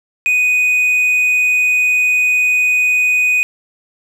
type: tone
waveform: triangle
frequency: 2489 Hz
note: D#7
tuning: in tune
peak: -9 dBFS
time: 0.26-3.43 s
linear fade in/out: 0 ms
effects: none